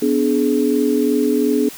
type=tone cluster; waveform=sine; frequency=250.1 / 292.9 / 422.5 Hz; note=B3 / D4 / G#4; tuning=+22 / -5 / +30 cents; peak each=-18 dBFS; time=0.02-1.69 s; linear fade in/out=5 ms; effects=white hiss -36 dBFS RMS until 1.77 s